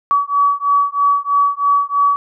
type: beating tone pair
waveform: sine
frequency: 1137 / 1140.1 Hz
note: C#6 / C#6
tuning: +44 / +48 cents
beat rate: 3.1 Hz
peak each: -15 dBFS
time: 0.11-2.16 s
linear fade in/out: 0 ms
effects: none